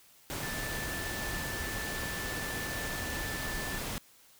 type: tone in noise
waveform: sine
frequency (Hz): 1760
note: A6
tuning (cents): 0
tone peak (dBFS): -39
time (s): 0.43-3.78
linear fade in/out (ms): 0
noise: pink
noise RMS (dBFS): -37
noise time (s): 0.3-3.98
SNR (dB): -5
effects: white hiss -60 dBFS RMS until 4.39 s